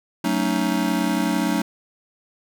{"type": "chord", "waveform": "square", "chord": "D# half-diminished seventh", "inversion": "first", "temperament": "just", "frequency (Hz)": [186.68, 224, 280, 311.1], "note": ["F#3", "A3", "C#4", "D#4"], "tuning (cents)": [16, 31, 18, 0], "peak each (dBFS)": -26, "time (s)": [0.24, 1.62], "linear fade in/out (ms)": 5, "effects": []}